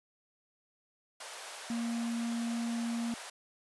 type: high-pass noise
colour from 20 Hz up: pink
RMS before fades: -45 dBFS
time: 1.2-3.3 s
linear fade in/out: 5 ms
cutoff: 570 Hz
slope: 24 dB/octave
type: tone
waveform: triangle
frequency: 233.1 Hz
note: A#3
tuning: in tune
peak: -30 dBFS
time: 1.7-3.14 s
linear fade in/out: 2 ms
effects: resampled to 24000 Hz